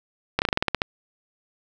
slowing click train, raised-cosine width 0.3 ms, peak -4 dBFS, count 10, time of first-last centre 0.39-0.818 s, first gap 29 ms, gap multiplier 1.12, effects none

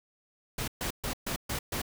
pink noise bursts, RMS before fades -33 dBFS, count 6, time 0.58-1.818 s, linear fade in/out 5 ms, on 98 ms, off 130 ms, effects none

